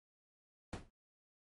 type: noise with exponential decay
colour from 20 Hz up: brown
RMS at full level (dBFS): -34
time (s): 0.73-0.9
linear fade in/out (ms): 1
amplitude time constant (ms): 36
effects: MP3 48 kbps